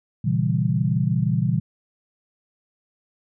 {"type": "chord", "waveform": "sine", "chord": "A# diminished seventh", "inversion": "none", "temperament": "equal with one note detuned", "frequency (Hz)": [119.4, 138.59, 164.81, 196], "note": ["A#2", "C#3", "E3", "G3"], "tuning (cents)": [42, 0, 0, 0], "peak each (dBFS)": [-23, -24, -23, -26], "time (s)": [0.24, 1.6], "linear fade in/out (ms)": 10, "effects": []}